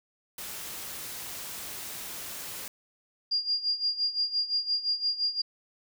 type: noise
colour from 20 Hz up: white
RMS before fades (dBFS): -39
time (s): 0.38-2.68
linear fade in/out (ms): 2
type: tone with tremolo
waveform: sine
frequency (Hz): 4812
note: D8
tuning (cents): +41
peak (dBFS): -23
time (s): 3.31-5.42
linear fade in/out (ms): 10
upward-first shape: sine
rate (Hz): 5.8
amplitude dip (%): 80
effects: none